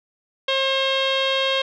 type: tone with low-pass filter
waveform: sawtooth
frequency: 536 Hz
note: C5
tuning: 42 cents sharp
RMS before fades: -21 dBFS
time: 0.48-1.62 s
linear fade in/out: 5 ms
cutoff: 3400 Hz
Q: 6.5
effects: none